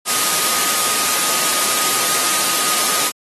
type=tone in noise; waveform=sine; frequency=1244.5 Hz; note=D#6; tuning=in tune; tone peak=-27 dBFS; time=0.05-3.12 s; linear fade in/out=50 ms; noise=white; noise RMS=-17 dBFS; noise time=0.05-3.12 s; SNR=-13 dB; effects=high-pass 200 Hz 12 dB/octave + AAC 32 kbps